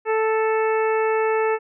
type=harmonic tone; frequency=440 Hz; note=A4; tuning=in tune; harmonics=1 / 2 / 3 / 4 / 5 / 6; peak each=-19 / -25 / -29 / -31 / -33 / -35 dBFS; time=0.05-1.59 s; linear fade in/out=50 ms; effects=none